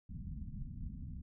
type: low-pass noise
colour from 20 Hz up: pink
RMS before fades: -44 dBFS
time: 0.09-1.22 s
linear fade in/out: 10 ms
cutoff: 230 Hz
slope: 48 dB/octave
effects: none